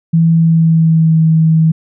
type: tone with pitch glide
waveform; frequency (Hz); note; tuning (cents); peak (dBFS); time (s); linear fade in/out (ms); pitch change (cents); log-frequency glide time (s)
sine; 164.7 to 160.38; E3 to E3; -1 to -47; -6; 0.13-1.72; 10; -46; 0.32-1.2
effects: none